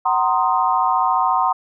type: chord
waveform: sine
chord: C half-diminished seventh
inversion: second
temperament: equal with one note detuned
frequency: 753.4 / 932.3 / 1046.5 / 1244.5 Hz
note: Gb5 / Bb5 / C6 / Eb6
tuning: +31 / 0 / 0 / 0 cents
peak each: -20 / -20 / -19 / -23 dBFS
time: 0.05-1.53 s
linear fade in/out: 10 ms
effects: none